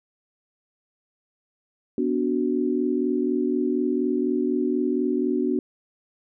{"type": "chord", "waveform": "sine", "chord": "B minor", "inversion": "none", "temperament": "equal with one note detuned", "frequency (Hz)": [246.9, 291, 370], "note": ["B3", "D4", "F#4"], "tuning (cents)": [0, -16, 0], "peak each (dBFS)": -25, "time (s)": [1.98, 5.59], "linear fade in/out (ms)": 2, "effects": []}